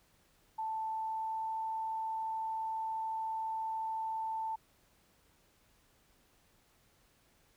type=tone with pitch glide; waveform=sine; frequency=882 to 887.1 Hz; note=A5 to A5; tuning=+4 to +14 cents; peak=-34 dBFS; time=0.58-4.56 s; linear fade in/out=10 ms; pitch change=+10 cents; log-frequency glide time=0.9-1.56 s; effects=pink hiss -69 dBFS RMS until 7.56 s